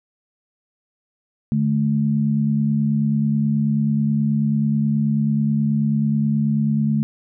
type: tone pair together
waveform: sine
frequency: 146.6 / 215.9 Hz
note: D3 / A3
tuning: -3 / -33 cents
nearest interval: perfect fifth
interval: 670 cents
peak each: -20 / -18 dBFS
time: 1.52-7.03 s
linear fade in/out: 0 ms
effects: none